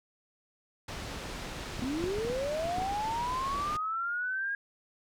pink low-pass noise, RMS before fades -40 dBFS, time 0.88-3.77 s, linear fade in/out 5 ms, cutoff 6000 Hz, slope 12 dB/octave
clicks, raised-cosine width 3 ms, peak -25 dBFS, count 9, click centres 1.794 / 1.843 / 2.04 / 2.185 / 2.25 / 2.3 / 2.655 / 2.784 / 2.819 s
sine linear sweep, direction up, 240.2 to 1639 Hz, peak -30 dBFS, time 1.82-4.55 s, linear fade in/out 2 ms
effects none

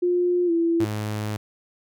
sine tone with pitch glide, 354.8 to 334.9 Hz, F4 to E4, +27 to +27 cents, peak -18 dBFS, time 0.02-0.85 s, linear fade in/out 10 ms, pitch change -100 cents, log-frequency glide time 0.46-0.51 s
sawtooth tone, 106.2 Hz, G#2, 39 cents sharp, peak -22 dBFS, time 0.8-1.37 s, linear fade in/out 5 ms
effects none

